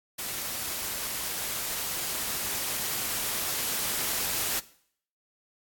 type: noise with level ramp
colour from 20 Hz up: white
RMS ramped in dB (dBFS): -34 to -29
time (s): 0.18-4.6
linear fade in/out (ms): 10
effects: noise-tail reverb RT60 0.6 s tail -18 dB re dry + AAC 64 kbps